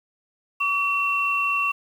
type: tone pair together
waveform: sine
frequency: 1141.9 / 2716 Hz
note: D6 / F7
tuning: -49 / -49 cents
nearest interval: octave + minor third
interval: 1500 cents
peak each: -24 / -22 dBFS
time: 0.6-1.72 s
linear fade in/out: 10 ms
effects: 8-bit